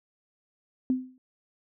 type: tone with exponential decay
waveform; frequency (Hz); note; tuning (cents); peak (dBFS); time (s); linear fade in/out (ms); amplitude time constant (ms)
sine; 256.4; C4; -35; -19; 0.9-1.18; 1; 59
effects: none